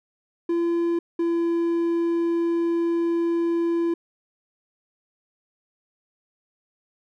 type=tone pair in turn; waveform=triangle; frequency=340 / 337.8 Hz; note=F4 / E4; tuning=-46 / +42 cents; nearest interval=unison; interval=12 cents; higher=first; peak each=-18 dBFS; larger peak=neither; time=0.49-0.99 / 1.19-3.94 s; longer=second; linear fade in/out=5 ms; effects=none